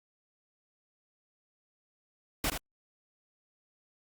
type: noise with echo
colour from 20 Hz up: pink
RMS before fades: -30 dBFS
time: 2.44-2.5 s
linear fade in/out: 2 ms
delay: 77 ms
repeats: 1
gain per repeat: -6 dB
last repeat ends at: 2.577 s
effects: Opus 48 kbps